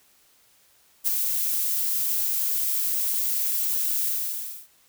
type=noise with ADSR envelope; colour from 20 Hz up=violet; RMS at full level=-20 dBFS; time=1.04-4.68 s; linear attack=38 ms; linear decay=5 ms; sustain=-5 dB; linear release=630 ms; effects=white hiss -60 dBFS RMS until 4.88 s